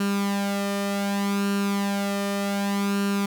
sawtooth tone with flanger, 200 Hz, G3, 35 cents sharp, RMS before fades -25 dBFS, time 0-3.26 s, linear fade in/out 5 ms, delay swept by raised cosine 0.71 to 1.66 ms, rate 0.66 Hz, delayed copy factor +0.6, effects none

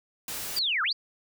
white noise, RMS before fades -35 dBFS, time 0.28-0.59 s, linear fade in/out 2 ms
sine linear two-way sweep, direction down then up, 4924 to 1176 to 4924 Hz, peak -24 dBFS, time 0.56-0.93 s, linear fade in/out 10 ms, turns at 0.83 s
effects none

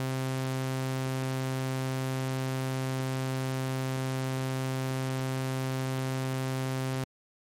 sawtooth tone, 131.4 Hz, C3, 8 cents sharp, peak -25 dBFS, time 0-7.04 s, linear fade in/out 0 ms, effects MP3 64 kbps

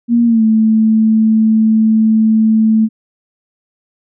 sine tone with pitch glide, 235.7 to 219.9 Hz, A#3 to A3, +19 to -1 cents, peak -7 dBFS, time 0.08-2.89 s, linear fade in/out 50 ms, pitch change -120 cents, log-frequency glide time 0.25-0.43 s, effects none

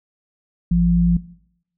sine tone pair together, 54.41 / 172.9 Hz, A1 / F3, -19 / -17 cents, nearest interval octave + minor sixth, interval 2002 cents, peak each -20 / -14 dBFS, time 0.71-1.17 s, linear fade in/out 5 ms, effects noise-tail reverb RT60 0.7 s tail -19 dB re dry

